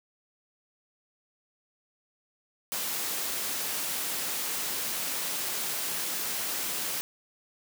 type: high-pass noise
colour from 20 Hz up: white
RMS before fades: -32 dBFS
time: 2.72-7.01 s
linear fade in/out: 0 ms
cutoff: 150 Hz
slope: 12 dB/octave
effects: none

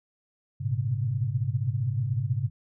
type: tone cluster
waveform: sine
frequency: 104.4 / 119 / 125.4 / 134.7 Hz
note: G#2 / A#2 / B2 / C#3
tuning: +10 / +36 / +27 / -49 cents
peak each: -29 / -30 / -36 / -29 dBFS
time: 0.6-2.5 s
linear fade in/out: 20 ms
effects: none

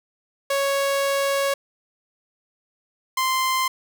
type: tone pair in turn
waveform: sawtooth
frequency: 554.4 / 1042.6 Hz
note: C#5 / C6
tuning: 0 / -6 cents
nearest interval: major seventh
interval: 1094 cents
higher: second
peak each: -16 dBFS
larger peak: neither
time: 0.5-1.54 / 3.17-3.68 s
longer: first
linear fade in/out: 5 ms
effects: none

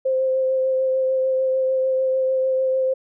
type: tone with vibrato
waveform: sine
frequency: 523.3 Hz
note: C5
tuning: in tune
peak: -17 dBFS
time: 0.05-2.94 s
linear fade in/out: 10 ms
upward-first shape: triangle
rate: 6.7 Hz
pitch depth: 16 cents each way
effects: none

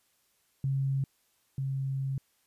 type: tone pair in turn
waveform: sine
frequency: 135.9 / 135.12 Hz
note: C#3 / C#3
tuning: -34 / -44 cents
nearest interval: unison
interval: 10 cents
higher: first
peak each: -26 / -29 dBFS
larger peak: first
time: 0.64-1.04 / 1.58-2.18 s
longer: second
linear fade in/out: 2 ms
effects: white hiss -71 dBFS RMS until 2.46 s + resampled to 32000 Hz

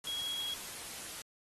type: tone in noise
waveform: sine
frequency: 3310 Hz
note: G#7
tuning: 6 cents flat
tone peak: -35 dBFS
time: 0.07-0.54 s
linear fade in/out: 2 ms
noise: white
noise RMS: -44 dBFS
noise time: 0.04-1.22 s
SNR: +6 dB
effects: AAC 32 kbps

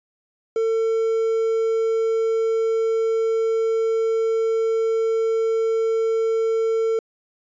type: tone with quantisation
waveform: triangle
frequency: 450 Hz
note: A4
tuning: 39 cents sharp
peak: -16 dBFS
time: 0.56-6.99 s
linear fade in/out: 2 ms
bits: 7
effects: resampled to 16000 Hz

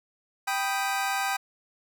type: chord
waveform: 25% pulse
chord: G augmented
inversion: none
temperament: equal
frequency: 784 / 987.8 / 1244.5 Hz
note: G5 / B5 / D#6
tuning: 0 / 0 / 0 cents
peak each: -24 / -30 / -29 dBFS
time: 0.47-1.37 s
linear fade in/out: 10 ms
effects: none

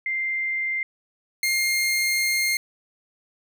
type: tone pair in turn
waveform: sine / sawtooth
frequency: 2093 / 2121 Hz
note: C7 / C7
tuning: 0 / +23 cents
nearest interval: unison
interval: 23 cents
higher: second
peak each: -23 / -17 dBFS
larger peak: second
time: 0.06-0.83 / 1.43-2.57 s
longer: second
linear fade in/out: 2 ms
effects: none

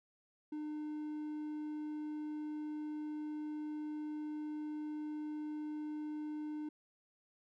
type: tone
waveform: triangle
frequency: 302.6 Hz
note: D#4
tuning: 48 cents flat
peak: -37 dBFS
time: 0.52-6.69 s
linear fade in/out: 5 ms
effects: none

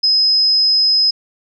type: tone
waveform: sine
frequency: 5080 Hz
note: D#8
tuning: 35 cents sharp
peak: -10 dBFS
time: 0.03-1.11 s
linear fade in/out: 10 ms
effects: none

